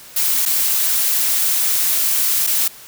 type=noise with dropouts; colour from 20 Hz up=blue; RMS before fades=-17 dBFS; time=0.16-2.68 s; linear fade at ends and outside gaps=5 ms; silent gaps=0.454-0.459 / 2.467-2.472 s; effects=white hiss -40 dBFS RMS until 2.87 s